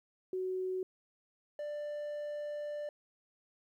sine / triangle tone pair in turn, 372.2 / 590.8 Hz, F#4 / D5, +10 / +10 cents, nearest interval minor sixth, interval 800 cents, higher second, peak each -33 / -35 dBFS, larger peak first, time 0.33-0.83 / 1.59-2.89 s, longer second, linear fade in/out 2 ms, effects 12-bit

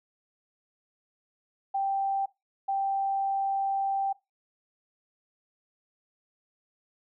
sine tone bursts at uneven times, 784 Hz, G5, in tune, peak -25 dBFS, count 2, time 1.74-2.26 / 2.68-4.13 s, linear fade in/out 10 ms, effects noise-tail reverb RT60 0.2 s tail -18 dB re dry

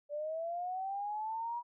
sine linear sweep, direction up, 578 to 966 Hz, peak -35 dBFS, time 0.09-1.63 s, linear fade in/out 50 ms, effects none

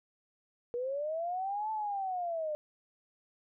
sine linear two-way sweep, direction up then down, 471.8 to 880 to 595 Hz, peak -32 dBFS, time 0.74-2.55 s, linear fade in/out 0 ms, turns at 1.71 s, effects none

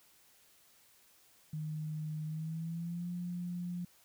sine tone with pitch glide, 154.4 to 176.34 Hz, D#3 to F3, -13 to +17 cents, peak -36 dBFS, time 1.53-3.85 s, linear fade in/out 5 ms, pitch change +230 cents, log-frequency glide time 2.25-3.1 s, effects white hiss -65 dBFS RMS until 4.04 s

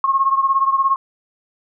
sine beating tone pair, 1080 / 1097 Hz, C#6 / C#6, -45 / -18 cents, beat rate 17 Hz, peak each -15 / -19 dBFS, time 0.04-0.96 s, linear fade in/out 2 ms, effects none

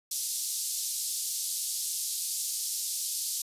white band-pass noise, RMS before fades -33 dBFS, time 0.11-3.42 s, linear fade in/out 5 ms, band 4300 to 12000 Hz, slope 24 dB/octave, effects resampled to 32000 Hz

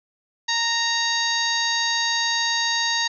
harmonic tone with a mistuned harmonic, 927 Hz, A#5, 10 cents flat, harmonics 1 / 2 / 3 / 4 / 5 / 6 / 7, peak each -28 / -25 / -34 / -26 / -26 / -35 / -30 dBFS, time 0.48-3.08 s, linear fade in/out 10 ms, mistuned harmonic 4, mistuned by +32 cents, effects none

